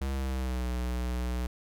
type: tone with pitch glide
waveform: square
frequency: 67.4 to 61.45 Hz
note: C#2 to B1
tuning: -48 to -8 cents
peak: -30 dBFS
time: 0.01-1.47 s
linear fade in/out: 5 ms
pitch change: -160 cents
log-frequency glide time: 0.13-0.69 s
effects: none